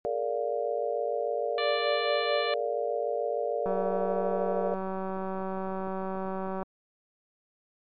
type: chord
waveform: sine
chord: Bb dominant seventh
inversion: third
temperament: just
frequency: 419.5 / 466.2 / 582.7 / 699.2 Hz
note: Ab4 / Bb4 / D5 / F5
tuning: +17 / 0 / -14 / +2 cents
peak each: -35 / -31 / -31 / -34 dBFS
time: 0.05-4.74 s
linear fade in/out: 0 ms
type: harmonic tone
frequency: 587.3 Hz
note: D5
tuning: in tune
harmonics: 1 / 2 / 3 / 4 / 5 / 6 / 7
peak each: -31 / -34 / -36 / -37 / -38 / -39 / -39 dBFS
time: 1.58-2.54 s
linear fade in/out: 2 ms
type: click train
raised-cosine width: 1 ms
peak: -21 dBFS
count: 565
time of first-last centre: 3.66-6.628 s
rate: 190 Hz
effects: MP3 48 kbps